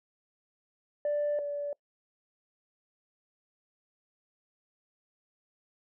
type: tone pair in turn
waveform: sine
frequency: 587.3 / 578.2 Hz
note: D5 / D5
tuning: 0 / -27 cents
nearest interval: unison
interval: 27 cents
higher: first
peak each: -25 / -31 dBFS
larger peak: first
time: 1.05-1.39 / 1.39-1.73 s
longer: neither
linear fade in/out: 2 ms
effects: noise-tail reverb RT60 0.1 s tail -24 dB re dry + tanh soft clip ceiling -24 dBFS